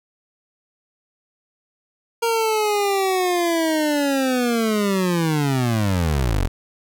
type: linear sweep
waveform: 25% pulse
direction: down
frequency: 466.2 to 39.09 Hz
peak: -14 dBFS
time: 2.22-6.48 s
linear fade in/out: 10 ms
effects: none